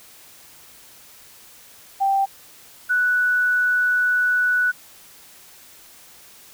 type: tone pair in turn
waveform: sine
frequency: 784 / 1480 Hz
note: G5 / F#6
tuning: 0 / 0 cents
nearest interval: major seventh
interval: 1100 cents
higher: second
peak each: -16 dBFS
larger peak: neither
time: 2-2.26 / 2.89-4.72 s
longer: second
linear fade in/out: 20 ms
effects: white hiss -47 dBFS RMS until 6.53 s